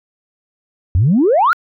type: exponential sweep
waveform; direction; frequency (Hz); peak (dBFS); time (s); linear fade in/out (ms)
sine; up; 79.4 to 1480; -8; 0.95-1.53; 0
effects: tanh soft clip ceiling -5 dBFS